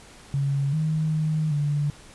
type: tone with pitch steps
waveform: sine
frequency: 139.3 / 156.5 / 155.6 / 146.1 Hz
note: C#3 / D#3 / D#3 / D3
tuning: +9 / +10 / 0 / -9 cents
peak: -21 dBFS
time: 0.34-1.9 s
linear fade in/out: 0 ms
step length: 390 ms
effects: pink hiss -48 dBFS RMS until 2.14 s + resampled to 24000 Hz